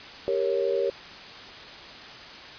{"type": "chord", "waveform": "sine", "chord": "G diminished", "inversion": "none", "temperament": "equal with one note detuned", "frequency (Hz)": [394, 466.2, 554.4], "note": ["G4", "Bb4", "Db5"], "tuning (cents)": [9, 0, 0], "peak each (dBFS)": -27, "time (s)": [0.28, 0.9], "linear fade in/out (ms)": 0, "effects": ["white hiss -42 dBFS RMS until 2.58 s", "resampled to 11025 Hz"]}